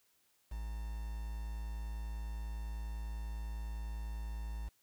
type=tone with quantisation; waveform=triangle; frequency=55 Hz; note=A1; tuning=in tune; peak=-36 dBFS; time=0.51-4.69 s; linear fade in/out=10 ms; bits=9; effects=white hiss -73 dBFS RMS until 4.82 s